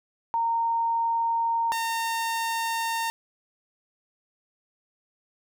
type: tone pair in turn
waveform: sine / sawtooth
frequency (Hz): 922 / 913.5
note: A#5 / A#5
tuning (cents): -19 / -35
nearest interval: unison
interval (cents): 16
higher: first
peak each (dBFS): -22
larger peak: neither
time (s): 0.34-1.72 / 1.72-3.1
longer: neither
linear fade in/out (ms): 0
effects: none